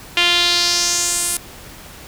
sawtooth tone with band-pass filter sweep, 348.9 Hz, F4, 2 cents flat, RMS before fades -17 dBFS, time 0.17-1.37 s, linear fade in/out 2 ms, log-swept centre 2900 to 10000 Hz, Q 2.9, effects pink hiss -38 dBFS RMS until 2.07 s

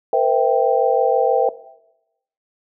sine chord, C dominant seventh, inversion third, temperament equal with one note detuned, 466.2 / 512.5 / 659.3 / 784 Hz, Bb4 / C5 / E5 / G5, 0 / -36 / 0 / 0 cents, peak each -19 dBFS, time 0.13-1.49 s, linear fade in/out 2 ms, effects noise-tail reverb RT60 0.9 s tail -17 dB re dry

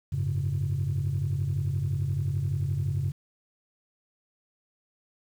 sine chord, F# suspended second, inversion none, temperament just, 92.5 / 104.06 / 138.75 Hz, F#2 / G#2 / C#3, 0 / +4 / +2 cents, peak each -29 / -30 / -27 dBFS, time 0.12-3.12 s, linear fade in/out 10 ms, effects tanh soft clip ceiling -20 dBFS + 9-bit

